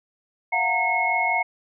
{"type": "tone cluster", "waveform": "sine", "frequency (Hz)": [689, 734, 919, 2174], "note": ["F5", "F#5", "A#5", "C#7"], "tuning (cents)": [-24, -14, -25, -34], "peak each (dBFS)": [-29, -26, -26, -22], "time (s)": [0.52, 1.43], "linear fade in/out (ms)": 10, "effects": []}